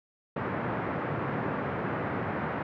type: band-pass noise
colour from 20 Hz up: pink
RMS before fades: -32 dBFS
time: 0.36-2.63 s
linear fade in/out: 5 ms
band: 110 to 1800 Hz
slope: 24 dB/octave
effects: none